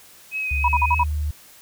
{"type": "tone with vibrato", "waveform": "sine", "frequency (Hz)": 2528, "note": "D#7", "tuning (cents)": 27, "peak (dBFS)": -23, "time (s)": [0.31, 1.05], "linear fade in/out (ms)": 50, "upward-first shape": "sine", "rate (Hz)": 3.4, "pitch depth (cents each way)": 25}
{"type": "tone with pitch glide", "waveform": "sine", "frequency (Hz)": [69.3, 75.14], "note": ["C#2", "D2"], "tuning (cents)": [0, 40], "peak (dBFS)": -21, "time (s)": [0.51, 1.31], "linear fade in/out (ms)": 5, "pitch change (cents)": 140, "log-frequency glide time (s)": [0.62, 0.92]}
{"type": "tone bursts", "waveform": "sine", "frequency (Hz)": 974, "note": "B5", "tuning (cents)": -24, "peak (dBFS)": -15, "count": 5, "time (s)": [0.64, 1.035], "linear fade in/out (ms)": 5, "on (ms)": 43, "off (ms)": 45}
{"effects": ["white hiss -48 dBFS RMS until 1.61 s"]}